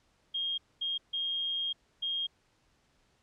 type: tone bursts at uneven times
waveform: sine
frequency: 3236 Hz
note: G#7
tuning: 46 cents flat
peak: -30 dBFS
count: 4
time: 0.34-0.58 / 0.81-0.98 / 1.13-1.73 / 2.02-2.27 s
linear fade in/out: 10 ms
effects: pink hiss -70 dBFS RMS until 3.22 s + low-pass 7000 Hz 12 dB/octave